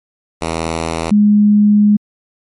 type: tone pair in turn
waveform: 5% pulse / sine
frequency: 81.9 / 207.9 Hz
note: E2 / G#3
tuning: -11 / +2 cents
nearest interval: octave + major third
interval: 1613 cents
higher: second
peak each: -6 / -6 dBFS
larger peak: neither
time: 0.41-1.11 / 1.11-1.97 s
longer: second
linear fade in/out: 10 ms
effects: MP3 48 kbps